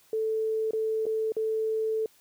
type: tone with dropouts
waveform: sine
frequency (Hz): 440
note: A4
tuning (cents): 0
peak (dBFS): -25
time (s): 0.13-2.06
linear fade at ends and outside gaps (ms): 2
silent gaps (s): 0.709-0.733 / 1.056-1.065 / 1.321-1.366
effects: white hiss -61 dBFS RMS until 2.2 s